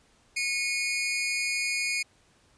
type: tone pair together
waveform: sawtooth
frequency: 2184 / 2452 Hz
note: C#7 / D#7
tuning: -26 / -26 cents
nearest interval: major second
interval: 200 cents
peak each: -26 dBFS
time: 0.36-2.03 s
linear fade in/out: 10 ms
effects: pink hiss -63 dBFS RMS until 2.57 s + resampled to 22050 Hz